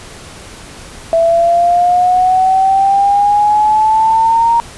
sine exponential sweep, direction up, 659.3 to 936 Hz, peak -7 dBFS, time 1.13-4.6 s, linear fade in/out 0 ms, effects pink hiss -33 dBFS RMS until 4.77 s + resampled to 24000 Hz

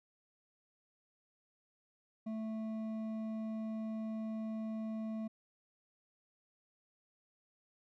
triangle tone with hard clipping, 220 Hz, A3, in tune, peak -39 dBFS, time 2.26-5.28 s, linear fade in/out 10 ms, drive 11 dB, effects none

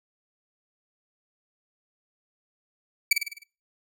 sawtooth tone with echo, 2300 Hz, D7, 37 cents flat, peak -12 dBFS, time 3.11-3.13 s, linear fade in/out 5 ms, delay 51 ms, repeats 6, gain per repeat -5 dB, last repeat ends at 3.436 s, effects noise-tail reverb RT60 0.3 s tail -20 dB re dry

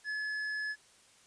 triangle tone with hard clipping, 1710 Hz, A6, 50 cents flat, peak -35 dBFS, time 0.04-0.76 s, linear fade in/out 50 ms, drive 9 dB, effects white hiss -62 dBFS RMS until 1.26 s + resampled to 22050 Hz

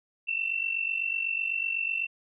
sine tone pair together, 2675 / 2723 Hz, E7 / F7, +25 / -44 cents, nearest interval unison, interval 31 cents, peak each -29 / -31 dBFS, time 0.27-2.07 s, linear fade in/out 20 ms, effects none

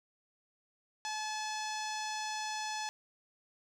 sawtooth tone with low-pass filter, 860 Hz, A5, 40 cents flat, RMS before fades -38 dBFS, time 1.05-2.89 s, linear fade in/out 0 ms, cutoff 6000 Hz, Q 2.8, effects 11-bit

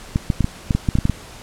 clicks, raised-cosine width 5 ms, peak -4 dBFS, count 11, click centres 0.159 / 0.302 / 0.407 / 0.444 / 0.708 / 0.75 / 0.888 / 0.954 / 0.987 / 1.054 / 1.097 s, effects pink hiss -39 dBFS RMS until 1.42 s + low-pass 10000 Hz 12 dB/octave

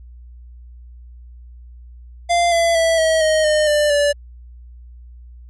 square tone with pitch steps, 692 / 674.6 / 657.7 / 641.2 / 625.1 / 609.4 / 594.1 / 579.2 Hz, F5 / E5 / E5 / E5 / D#5 / D#5 / D5 / D5, -16 / +40 / -4 / -48 / +8 / -36 / +20 / -24 cents, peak -14 dBFS, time 2.29-4.13 s, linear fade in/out 20 ms, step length 230 ms, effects added 60 Hz sine -37 dBFS peak until 5.49 s + resampled to 24000 Hz

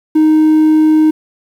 triangle tone, 311.1 Hz, D#4, in tune, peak -3 dBFS, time 0.15-1.11 s, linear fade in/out 10 ms, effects tanh soft clip ceiling 0 dBFS + 7-bit

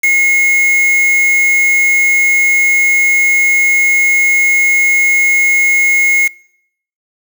triangle tone with quantisation, 2160 Hz, C#7, 45 cents flat, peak -6 dBFS, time 0.03-6.28 s, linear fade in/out 10 ms, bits 3, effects noise-tail reverb RT60 0.7 s tail -24 dB re dry

